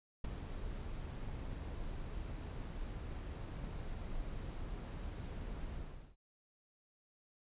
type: noise with ADSR envelope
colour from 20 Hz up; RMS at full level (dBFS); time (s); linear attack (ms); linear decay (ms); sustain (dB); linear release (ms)
brown; -35; 0.24-6.16; 7; 6; -8; 440
effects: resampled to 8000 Hz